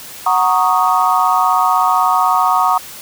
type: chord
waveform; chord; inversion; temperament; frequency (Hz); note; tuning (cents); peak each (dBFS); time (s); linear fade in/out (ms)
sine; D# minor seventh; first; equal; 740 / 932.3 / 1108.7 / 1244.5; F#5 / A#5 / C#6 / D#6; 0 / 0 / 0 / 0; -16; 0.26-2.78; 5
effects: white hiss -33 dBFS RMS until 3.01 s